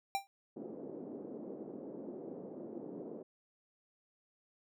square tone with exponential decay, 789 Hz, G5, 11 cents sharp, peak -29 dBFS, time 0.15-0.27 s, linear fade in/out 0 ms, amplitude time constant 25 ms
white band-pass noise, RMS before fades -46 dBFS, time 0.56-3.23 s, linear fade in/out 10 ms, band 200 to 460 Hz, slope 24 dB/octave
effects none

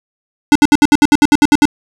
square tone bursts, 293.7 Hz, D4, in tune, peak -4 dBFS, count 12, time 0.52-1.654 s, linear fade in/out 0 ms, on 34 ms, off 66 ms, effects low-pass 9000 Hz 12 dB/octave

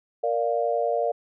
sine chord, Bb major, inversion none, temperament equal, 466.2 / 587.3 / 698.5 Hz, Bb4 / D5 / F5, 0 / 0 / 0 cents, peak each -26 / -26 / -26 dBFS, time 0.23-1.12 s, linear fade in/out 10 ms, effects none

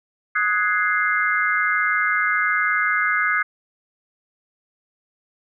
sine chord, Ab dominant seventh, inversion second, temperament equal with one note detuned, 1254.6 / 1480 / 1661.2 / 2093 Hz, Eb6 / Gb6 / Ab6 / C7, +14 / 0 / 0 / 0 cents, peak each -23 dBFS, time 0.35-3.43 s, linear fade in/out 10 ms, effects none

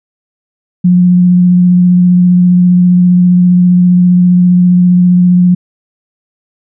sine tone with vibrato, 178.9 Hz, F3, 42 cents sharp, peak -3 dBFS, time 0.84-5.55 s, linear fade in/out 10 ms, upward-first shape sine, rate 15 Hz, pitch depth 13 cents each way, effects none

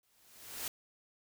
white noise with exponential growth, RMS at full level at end -37 dBFS, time 0.03-0.68 s, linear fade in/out 2 ms, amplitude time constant 140 ms, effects none

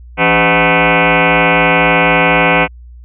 sine tone with frequency modulation, 848 Hz, G#5, 36 cents sharp, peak -7 dBFS, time 0.17-2.68 s, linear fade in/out 50 ms, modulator 226 Hz, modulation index 7.8, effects added 60 Hz sine -32 dBFS peak until 3.04 s

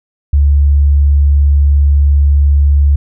sine tone, 71.4 Hz, D2, 48 cents flat, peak -5 dBFS, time 0.33-2.96 s, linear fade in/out 5 ms, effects none

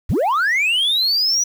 sine linear sweep, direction up, 30.87 to 5920 Hz, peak -12 dBFS, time 0.09-1.44 s, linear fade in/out 10 ms, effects tanh soft clip ceiling -14 dBFS + 7-bit

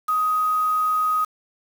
sine tone with quantisation, 1254 Hz, D#6, 13 cents sharp, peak -18 dBFS, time 0.08-1.25 s, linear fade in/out 10 ms, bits 6, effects none

